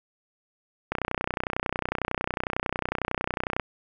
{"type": "click train", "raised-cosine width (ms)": 0.5, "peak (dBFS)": -11, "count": 84, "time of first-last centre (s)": [0.92, 3.597], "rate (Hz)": 31, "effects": []}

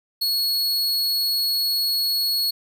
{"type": "tone", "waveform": "45% pulse", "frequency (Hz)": 4347, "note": "C#8", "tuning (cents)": -35, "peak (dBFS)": -19, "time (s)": [0.21, 2.51], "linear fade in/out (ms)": 10, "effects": []}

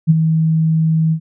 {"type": "tone with ADSR envelope", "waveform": "sine", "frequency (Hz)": 160.2, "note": "E3", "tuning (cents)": -49, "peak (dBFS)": -4, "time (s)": [0.07, 1.2], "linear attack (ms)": 32, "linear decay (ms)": 26, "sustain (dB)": -7, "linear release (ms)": 81, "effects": []}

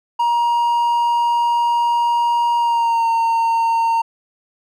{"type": "tone with pitch glide", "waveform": "triangle", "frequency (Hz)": [946, 916.4], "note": ["A#5", "A#5"], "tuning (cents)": [25, -30], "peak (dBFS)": -12, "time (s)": [0.19, 4.02], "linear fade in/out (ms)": 10, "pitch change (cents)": -55, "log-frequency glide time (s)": [2.57, 3.08], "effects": []}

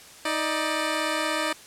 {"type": "tone pair together", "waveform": "10% pulse", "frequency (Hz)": [314.8, 593], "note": ["D#4", "D5"], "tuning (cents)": [20, 17], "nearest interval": "major seventh", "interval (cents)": 1097, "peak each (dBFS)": -19, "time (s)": [0.25, 1.53], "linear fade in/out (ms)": 5, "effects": ["white hiss -47 dBFS RMS until 1.66 s", "low-pass 10000 Hz 12 dB/octave"]}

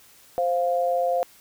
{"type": "tone pair together", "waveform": "sine", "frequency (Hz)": [523.3, 698.5], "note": ["C5", "F5"], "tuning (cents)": [0, 0], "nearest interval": "perfect fourth", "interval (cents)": 500, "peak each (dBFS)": -23, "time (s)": [0.38, 1.23], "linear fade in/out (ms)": 0, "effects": ["white hiss -53 dBFS RMS until 1.4 s"]}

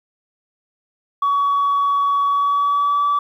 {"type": "tone with pitch glide", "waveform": "sine", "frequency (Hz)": [1129, 1152.7], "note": ["C#6", "D6"], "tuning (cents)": [31, -33], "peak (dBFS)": -13, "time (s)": [1.22, 3.19], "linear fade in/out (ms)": 5, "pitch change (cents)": 36, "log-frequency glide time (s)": [2.25, 3.06], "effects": ["tanh soft clip ceiling -12 dBFS", "9-bit"]}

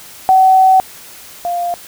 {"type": "tone pair in turn", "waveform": "sine", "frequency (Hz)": [757, 698.5], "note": ["F#5", "F5"], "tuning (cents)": [39, 0], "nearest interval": "minor second", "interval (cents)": 139, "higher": "first", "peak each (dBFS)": [-5, -15], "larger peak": "first", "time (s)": [[0.29, 0.8], [1.45, 1.74]], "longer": "first", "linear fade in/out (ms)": 0, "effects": ["white hiss -36 dBFS RMS until 1.87 s"]}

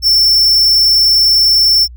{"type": "tone", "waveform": "square", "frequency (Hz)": 5390, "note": "E8", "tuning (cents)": 38, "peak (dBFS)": -7, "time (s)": [0.02, 1.88], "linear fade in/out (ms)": 50, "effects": ["added 60 Hz sine -30 dBFS peak until 1.96 s"]}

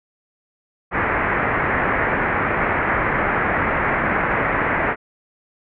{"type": "low-pass noise", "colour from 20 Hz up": "white", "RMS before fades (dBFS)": -20, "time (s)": [0.91, 4.96], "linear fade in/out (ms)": 50, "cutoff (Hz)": 2100, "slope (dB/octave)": 48, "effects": []}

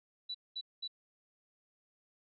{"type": "tone bursts", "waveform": "sine", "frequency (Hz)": 3951, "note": "B7", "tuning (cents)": 0, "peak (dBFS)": -37, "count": 3, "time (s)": [0.29, 0.878], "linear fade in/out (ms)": 10, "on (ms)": 56, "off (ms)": 210, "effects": []}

